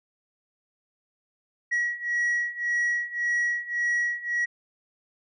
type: beating tone pair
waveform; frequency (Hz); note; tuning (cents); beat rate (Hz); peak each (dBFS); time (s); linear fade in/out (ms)
sine; 1915 / 1916.8; A#6 / A#6; +46 / +48; 1.8; -26 / -24; 1.71-4.46; 20
effects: tanh soft clip ceiling -21 dBFS